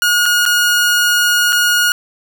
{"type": "tone with dropouts", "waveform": "sawtooth", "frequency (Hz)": 1439, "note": "F#6", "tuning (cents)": -49, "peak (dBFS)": -7, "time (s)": [0.02, 1.92], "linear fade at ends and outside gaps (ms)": 1, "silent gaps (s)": [[0.257, 0.261], [0.454, 0.461], [1.524, 1.528]], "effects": []}